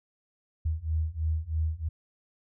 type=beating tone pair; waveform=sine; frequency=77.78 / 80.88 Hz; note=D#2 / E2; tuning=0 / -32 cents; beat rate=3.1 Hz; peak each=-30 / -29 dBFS; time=0.65-1.89 s; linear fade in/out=10 ms; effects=none